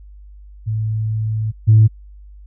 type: tone pair in turn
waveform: sine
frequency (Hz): 109.3 / 109.3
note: A2 / A2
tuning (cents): -11 / -11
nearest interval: unison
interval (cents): 0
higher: neither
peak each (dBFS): -17 / -5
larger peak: second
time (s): 0.66-1.52 / 1.67-1.88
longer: first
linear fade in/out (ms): 20
effects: tanh soft clip ceiling -2 dBFS + added 50 Hz sine -37 dBFS peak until 2.46 s